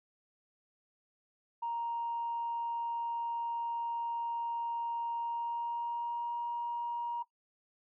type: tone with pitch glide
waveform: sine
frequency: 935 to 947 Hz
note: A#5 to A#5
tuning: +5 to +27 cents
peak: -32 dBFS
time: 1.62-7.23 s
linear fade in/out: 10 ms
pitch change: +22 cents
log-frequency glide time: 5.18-6.38 s
effects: noise-tail reverb RT60 0.1 s tail -19 dB re dry + tanh soft clip ceiling -28 dBFS